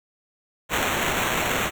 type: noise with sample-and-hold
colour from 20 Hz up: white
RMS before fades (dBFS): -24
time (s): 0.69-1.71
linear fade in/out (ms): 50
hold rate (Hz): 4900
effects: none